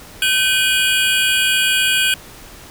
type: tone cluster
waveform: square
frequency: 1538 / 2462 / 2921 / 3265 Hz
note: G6 / D#7 / F#7 / G#7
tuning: -33 / -19 / -23 / -30 cents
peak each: -20 dBFS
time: 0.22-2.14 s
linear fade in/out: 2 ms
effects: pink hiss -39 dBFS RMS until 2.7 s